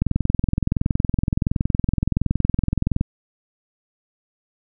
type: click train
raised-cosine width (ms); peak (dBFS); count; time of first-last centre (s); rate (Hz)
5; -6; 65; 0.02-3.011; 21.4
effects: none